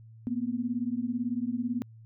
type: beating tone pair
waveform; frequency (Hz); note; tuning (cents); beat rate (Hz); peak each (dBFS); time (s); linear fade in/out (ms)
sine; 233.1 / 251.1; A#3 / B3; 0 / +29; 18; -31; 0.27-1.82; 0
effects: added 112 Hz sine -48 dBFS peak until 2.05 s